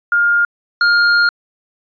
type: tone pair in turn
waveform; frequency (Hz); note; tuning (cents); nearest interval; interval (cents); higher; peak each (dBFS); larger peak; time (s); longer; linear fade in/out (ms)
sine / square; 1412 / 1412; F6 / F6; +19 / +19; unison; 0; neither; -10; neither; 0.12-0.45 / 0.81-1.29; second; 2
effects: resampled to 11025 Hz